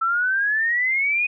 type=exponential sweep; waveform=sine; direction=up; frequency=1318.5 to 2500 Hz; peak=-18 dBFS; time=0.01-1.27 s; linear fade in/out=10 ms; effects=none